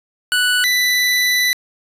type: tone pair in turn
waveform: 25% pulse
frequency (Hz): 1481 / 1984.4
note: F#6 / B6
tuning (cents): +1 / +8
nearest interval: perfect fourth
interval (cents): 507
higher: second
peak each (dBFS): -10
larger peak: neither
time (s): 0.32-0.64 / 0.64-1.53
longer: second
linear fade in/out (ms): 0
effects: resampled to 32000 Hz + 7-bit